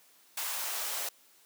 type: noise with high-pass filter sweep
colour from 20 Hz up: white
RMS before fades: -35 dBFS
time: 0.37-1.09 s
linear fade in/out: 5 ms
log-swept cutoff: 920 to 550 Hz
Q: 1.5
effects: white hiss -62 dBFS RMS until 1.45 s + high-pass 200 Hz 12 dB/octave